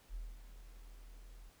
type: tone with ADSR envelope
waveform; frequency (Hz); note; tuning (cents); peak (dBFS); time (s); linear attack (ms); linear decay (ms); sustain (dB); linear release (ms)
sine; 40.61; E1; -25; -39; 0.09-1.5; 54; 230; -12; 9
effects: pink hiss -66 dBFS RMS until 1.6 s